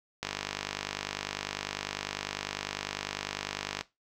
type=click train; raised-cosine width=0.2 ms; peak=-14 dBFS; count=180; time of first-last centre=0.23-3.81 s; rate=50 Hz; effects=noise-tail reverb RT60 0.2 s tail -17 dB re dry